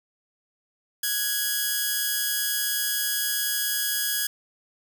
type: tone pair together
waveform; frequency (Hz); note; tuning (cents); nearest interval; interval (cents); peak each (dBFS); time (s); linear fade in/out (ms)
5% pulse; 1480 / 1661.2; F#6 / G#6; 0 / 0; major second; 200; -23 / -13; 1.03-4.27; 5
effects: none